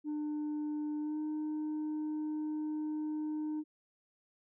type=tone with pitch glide; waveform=sine; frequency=300 to 305.9 Hz; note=D4 to D#4; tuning=+37 to -29 cents; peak=-31 dBFS; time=0.04-3.64 s; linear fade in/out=50 ms; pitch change=+34 cents; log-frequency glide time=1-1.18 s; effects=tanh soft clip ceiling -33 dBFS